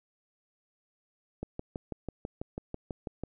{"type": "click train", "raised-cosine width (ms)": 2, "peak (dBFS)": -22, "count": 12, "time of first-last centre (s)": [1.43, 3.236], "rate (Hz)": 6.09, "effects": []}